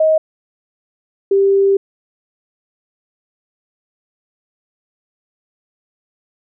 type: tone pair in turn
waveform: sine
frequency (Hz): 630 / 393.4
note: D#5 / G4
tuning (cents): +21 / +6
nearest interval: minor sixth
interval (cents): 815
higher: first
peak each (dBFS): -9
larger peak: neither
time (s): 0-0.18 / 1.31-1.77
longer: second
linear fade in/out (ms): 5
effects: none